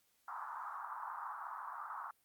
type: band-pass noise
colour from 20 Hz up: white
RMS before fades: -45 dBFS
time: 0.28-2.11 s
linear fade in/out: 2 ms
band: 860 to 1300 Hz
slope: 48 dB/octave
effects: white hiss -75 dBFS RMS until 2.24 s + Opus 48 kbps